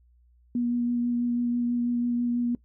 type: tone with vibrato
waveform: sine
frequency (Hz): 240.6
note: B3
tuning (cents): -45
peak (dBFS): -23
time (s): 0.55-2.55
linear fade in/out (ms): 2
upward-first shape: sine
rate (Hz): 6.1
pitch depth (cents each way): 12
effects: noise-tail reverb RT60 0.1 s tail -20 dB re dry + added 60 Hz sine -57 dBFS peak until 2.64 s